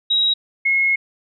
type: tone pair in turn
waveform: sine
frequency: 3830 / 2167 Hz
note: A#7 / C#7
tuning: +46 / -40 cents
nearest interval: minor seventh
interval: 986 cents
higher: first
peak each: -14 dBFS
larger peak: neither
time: 0.1-0.34 / 0.65-0.96 s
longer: second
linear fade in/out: 10 ms
effects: none